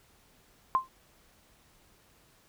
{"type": "tone with exponential decay", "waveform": "sine", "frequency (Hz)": 1046.5, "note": "C6", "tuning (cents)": 0, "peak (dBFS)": -18, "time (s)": [0.75, 0.88], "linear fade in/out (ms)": 0, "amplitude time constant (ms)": 27, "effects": ["pink hiss -63 dBFS RMS until 2.48 s"]}